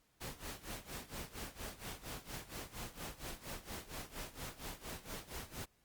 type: noise with tremolo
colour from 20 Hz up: pink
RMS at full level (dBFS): -44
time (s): 0.2-5.66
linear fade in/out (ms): 20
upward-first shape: sine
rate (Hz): 4.3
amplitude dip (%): 85
effects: pink hiss -74 dBFS RMS until 5.84 s + Opus 48 kbps